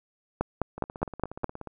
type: two click trains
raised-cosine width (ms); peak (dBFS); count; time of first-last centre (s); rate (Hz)
1; -24 / -11; 16 / 6; 0.78-1.673 / 0.41-1.443; 16.8 / 4.84
effects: none